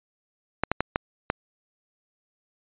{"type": "clicks", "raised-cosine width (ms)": 0.5, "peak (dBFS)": -7, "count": 5, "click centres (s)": [0.636, 0.716, 0.806, 0.959, 1.301], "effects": ["resampled to 8000 Hz"]}